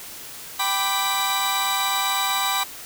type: tone cluster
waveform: sawtooth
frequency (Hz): 780 / 994 / 1178 / 3908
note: G5 / B5 / D6 / B7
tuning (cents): -9 / +11 / +5 / -19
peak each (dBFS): -23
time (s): 0.59-2.64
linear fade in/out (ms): 10
effects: white hiss -38 dBFS RMS until 2.85 s